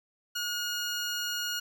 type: tone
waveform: 15% pulse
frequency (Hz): 1437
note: F6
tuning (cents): +49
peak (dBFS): -24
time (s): 0.35-1.6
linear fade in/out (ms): 10
effects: none